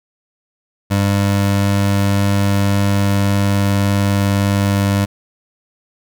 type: tone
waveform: 25% pulse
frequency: 99.8 Hz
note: G2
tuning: 32 cents sharp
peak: -9 dBFS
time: 0.9-5.06 s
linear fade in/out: 20 ms
effects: none